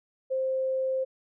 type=tone; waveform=sine; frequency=525 Hz; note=C5; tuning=6 cents sharp; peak=-25 dBFS; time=0.3-1.05 s; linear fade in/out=20 ms; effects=none